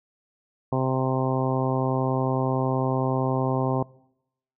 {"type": "harmonic tone", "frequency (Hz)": 130.81, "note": "C3", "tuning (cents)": 0, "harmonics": [1, 2, 3, 4, 5, 6, 7, 8], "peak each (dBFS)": [-25, -28, -30, -31, -32, -33, -33, -34], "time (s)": [0.72, 3.83], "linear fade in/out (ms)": 5, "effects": ["noise-tail reverb RT60 0.8 s tail -23 dB re dry"]}